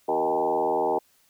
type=tone with frequency modulation; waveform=sine; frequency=622.3 Hz; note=D#5; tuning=in tune; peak=-21 dBFS; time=0.08-0.99 s; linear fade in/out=10 ms; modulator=80.6 Hz; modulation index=3.5; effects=white hiss -63 dBFS RMS until 1.29 s